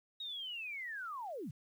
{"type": "linear sweep", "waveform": "sine", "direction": "down", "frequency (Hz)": [3800, 110], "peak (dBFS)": -40, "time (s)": [0.2, 1.51], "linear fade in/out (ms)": 5, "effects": ["11-bit"]}